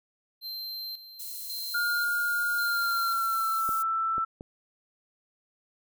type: tone with tremolo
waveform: square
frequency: 4130 Hz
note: C8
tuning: 23 cents flat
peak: -35 dBFS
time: 0.41-3.62 s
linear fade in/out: 50 ms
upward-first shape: square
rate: 0.92 Hz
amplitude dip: 70%
type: high-pass noise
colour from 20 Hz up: white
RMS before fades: -39 dBFS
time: 1.19-3.83 s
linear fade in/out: 10 ms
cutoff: 8600 Hz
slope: 12 dB/octave
type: tone with pitch glide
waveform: sine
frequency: 1424 to 1328.6 Hz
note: F6 to E6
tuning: +33 to +13 cents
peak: -25 dBFS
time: 1.74-4.25 s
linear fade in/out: 10 ms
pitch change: -120 cents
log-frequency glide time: 2.55-3.5 s
type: clicks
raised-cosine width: 2 ms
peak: -27 dBFS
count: 3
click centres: 3.691 / 4.181 / 4.409 s
effects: none